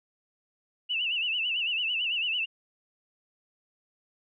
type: tone with vibrato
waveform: sine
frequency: 2794 Hz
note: F7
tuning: in tune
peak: -26 dBFS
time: 0.89-2.46 s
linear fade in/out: 20 ms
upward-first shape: sine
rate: 9 Hz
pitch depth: 120 cents each way
effects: none